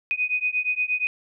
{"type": "beating tone pair", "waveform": "sine", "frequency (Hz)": [2489, 2497.5], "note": ["D#7", "D#7"], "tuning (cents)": [0, 6], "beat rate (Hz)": 8.5, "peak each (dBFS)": -25, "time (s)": [0.11, 1.07], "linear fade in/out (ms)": 0, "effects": []}